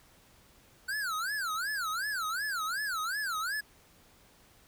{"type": "tone with vibrato", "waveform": "square", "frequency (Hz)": 1471, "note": "F#6", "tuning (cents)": -11, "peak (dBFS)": -32, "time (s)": [0.88, 3.61], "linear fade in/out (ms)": 10, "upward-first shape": "sine", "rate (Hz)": 2.7, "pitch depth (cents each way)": 280, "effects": ["pink hiss -61 dBFS RMS until 4.67 s"]}